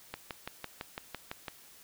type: click train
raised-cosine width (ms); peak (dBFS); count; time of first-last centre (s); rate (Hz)
0.3; -21; 9; 0.14-1.482; 5.96
effects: white hiss -56 dBFS RMS until 1.83 s